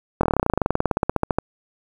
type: slowing click train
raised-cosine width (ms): 1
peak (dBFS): -4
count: 27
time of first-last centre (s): 0.21-1.386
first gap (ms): 23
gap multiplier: 1.05
effects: 7-bit